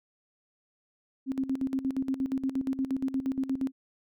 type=tone with tremolo; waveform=sine; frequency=266.1 Hz; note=C4; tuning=29 cents sharp; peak=-25 dBFS; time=1.26-3.72 s; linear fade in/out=50 ms; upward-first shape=square; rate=8.5 Hz; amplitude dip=75%; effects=none